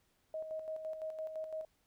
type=tone with tremolo; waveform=sine; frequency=631 Hz; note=D#5; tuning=24 cents sharp; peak=-37 dBFS; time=0.34-1.65 s; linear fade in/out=2 ms; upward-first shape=square; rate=5.9 Hz; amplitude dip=50%; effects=pink hiss -75 dBFS RMS until 1.86 s